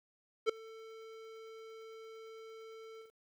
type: tone with ADSR envelope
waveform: square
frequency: 445.6 Hz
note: A4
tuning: 22 cents sharp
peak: -25 dBFS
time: 0.46-3.12 s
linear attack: 33 ms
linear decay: 4 ms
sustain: -24 dB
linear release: 130 ms
effects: low-pass 4000 Hz 12 dB/octave + 11-bit